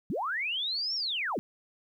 sine linear two-way sweep, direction up then down, 137.2 to 5588 to 137.2 Hz, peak -29 dBFS, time 0.1-1.39 s, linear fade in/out 0 ms, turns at 0.95 s, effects 11-bit

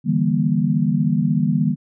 sine chord, E half-diminished seventh, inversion third, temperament just, 148.33 / 164.81 / 197.78 / 237.3 Hz, D3 / E3 / G3 / Bb3, +18 / 0 / +16 / +31 cents, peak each -21 dBFS, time 0.04-1.76 s, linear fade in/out 50 ms, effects none

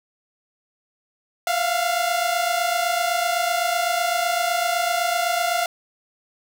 sawtooth tone pair together, 682.1 / 710 Hz, F5 / F5, -41 / +28 cents, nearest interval minor second, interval 69 cents, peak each -19 dBFS, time 1.47-5.66 s, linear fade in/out 2 ms, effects none

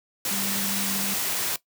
sine tone in noise, 197 Hz, G3, 9 cents sharp, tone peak -32 dBFS, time 0.31-1.14 s, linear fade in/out 2 ms, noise white, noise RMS -27 dBFS, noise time 0.25-1.56 s, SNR -8 dB, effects noise-tail reverb RT60 0.1 s tail -17 dB re dry + high-pass 100 Hz 12 dB/octave

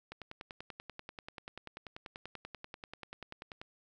click train, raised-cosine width 0.3 ms, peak -28 dBFS, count 37, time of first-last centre 0.12-3.615 s, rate 10.3 Hz, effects none

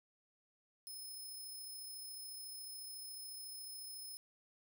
10% pulse tone with amplitude modulation, 5190 Hz, E8, 28 cents flat, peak -40 dBFS, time 0.87-4.17 s, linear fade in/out 0 ms, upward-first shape sine, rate 34 Hz, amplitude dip 25%, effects none

